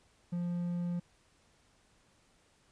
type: tone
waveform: triangle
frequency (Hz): 174.61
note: F3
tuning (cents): 0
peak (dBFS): -30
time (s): 0.32-1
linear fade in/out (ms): 10
effects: pink hiss -68 dBFS RMS until 2.71 s + resampled to 22050 Hz